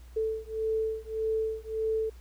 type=beating tone pair; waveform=sine; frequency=440 / 441.7 Hz; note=A4 / A4; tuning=0 / +7 cents; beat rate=1.7 Hz; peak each=-31 dBFS; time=0.16-2.1 s; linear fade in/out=10 ms; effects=added 60 Hz sine -46 dBFS peak until 2.2 s + pink hiss -61 dBFS RMS until 2.2 s